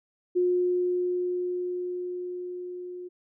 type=tone with level ramp; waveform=sine; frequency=358.9 Hz; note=F4; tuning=47 cents sharp; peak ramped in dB=-20 to -36 dBFS; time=0.35-3.09 s; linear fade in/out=20 ms; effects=none